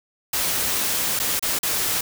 white noise with dropouts, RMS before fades -23 dBFS, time 0.33-2.01 s, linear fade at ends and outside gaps 5 ms, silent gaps 1.192-1.198 / 1.395-1.425 / 1.59-1.63 s, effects none

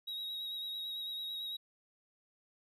triangle tone with vibrato, 3813 Hz, A#7, 38 cents sharp, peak -37 dBFS, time 0.07-1.57 s, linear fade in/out 10 ms, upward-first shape sine, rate 9 Hz, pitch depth 24 cents each way, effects none

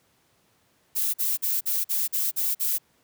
violet noise bursts, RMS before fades -25 dBFS, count 8, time 0.95-2.785 s, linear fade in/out 20 ms, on 190 ms, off 45 ms, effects pink hiss -65 dBFS RMS until 3.03 s + high-pass 100 Hz 12 dB/octave

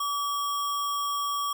sine tone with sample-and-hold, 1149 Hz, D6, 38 cents flat, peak -26 dBFS, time 0-1.53 s, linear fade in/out 5 ms, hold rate 4410 Hz, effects none

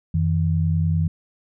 sine tone pair together, 89.8 / 160 Hz, F2 / D#3, +49 / +49 cents, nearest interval minor seventh, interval 1000 cents, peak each -20 dBFS, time 0.14-1.08 s, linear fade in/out 5 ms, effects none

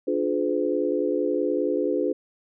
sine chord, D diminished seventh, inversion none, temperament just, 293.7 / 352.4 / 422.9 / 507.5 Hz, D4 / F4 / Ab4 / Cb5, 0 / +16 / +31 / +47 cents, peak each -27 dBFS, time 0.07-2.13 s, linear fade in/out 10 ms, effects none

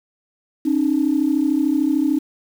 sine tone pair together, 272.7 / 306.1 Hz, C#4 / D#4, -28 / -28 cents, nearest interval major second, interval 200 cents, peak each -18 / -17 dBFS, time 0.65-2.19 s, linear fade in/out 10 ms, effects tanh soft clip ceiling -8 dBFS + 7-bit

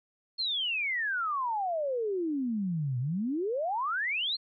sine exponential two-way sweep, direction down then up, 4338 to 119.3 to 4338 Hz, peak -28 dBFS, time 0.38-4.37 s, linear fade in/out 20 ms, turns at 2.99 s, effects none

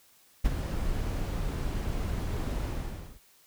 brown noise with ADSR envelope, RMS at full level -24 dBFS, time 0.44-3.2 s, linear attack 16 ms, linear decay 28 ms, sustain -7 dB, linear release 530 ms, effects white hiss -61 dBFS RMS until 3.46 s

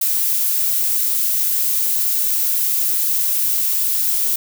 violet noise, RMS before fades -18 dBFS, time 0.01-4.36 s, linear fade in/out 5 ms, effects none

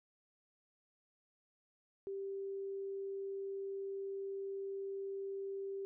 sine tone, 392 Hz, G4, in tune, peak -39 dBFS, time 2.07-5.85 s, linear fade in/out 0 ms, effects none

